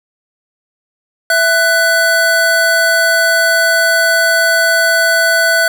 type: tone pair together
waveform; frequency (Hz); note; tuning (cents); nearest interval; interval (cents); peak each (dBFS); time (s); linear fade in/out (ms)
square; 664 / 1490.6; E5 / F#6; +12 / +12; octave + major second; 1400; -15 / -11; 1.3-5.68; 2
effects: none